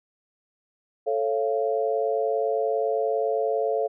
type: chord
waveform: sine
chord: A augmented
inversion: none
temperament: just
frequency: 440 / 550 / 687.5 Hz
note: A4 / C#5 / E#5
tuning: 0 / -14 / -27 cents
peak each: -25 / -27 / -27 dBFS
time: 1.06-3.88 s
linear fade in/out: 20 ms
effects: none